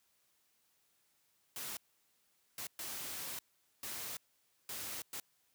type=noise bursts at uneven times; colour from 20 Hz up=white; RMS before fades=-43 dBFS; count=6; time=1.56-1.77 / 2.58-2.67 / 2.79-3.39 / 3.83-4.17 / 4.69-5.02 / 5.13-5.2 s; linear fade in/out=2 ms; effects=white hiss -75 dBFS RMS until 5.54 s + high-pass 60 Hz 12 dB/octave